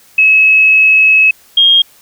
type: tone pair in turn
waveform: sine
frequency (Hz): 2576 / 3238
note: E7 / G#7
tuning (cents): -41 / -45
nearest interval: major third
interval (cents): 396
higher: second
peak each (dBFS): -4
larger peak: neither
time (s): 0.18-1.31 / 1.57-1.82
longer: first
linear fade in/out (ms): 5
effects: white hiss -45 dBFS RMS until 2.01 s